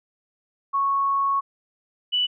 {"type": "tone pair in turn", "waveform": "sine", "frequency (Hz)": [1105, 2966], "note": ["C#6", "F#7"], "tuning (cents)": [-6, 4], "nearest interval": "octave + perfect fourth", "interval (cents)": 1710, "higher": "second", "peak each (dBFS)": -19, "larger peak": "neither", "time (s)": [[0.73, 1.41], [2.12, 2.27]], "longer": "first", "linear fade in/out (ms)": 20, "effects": []}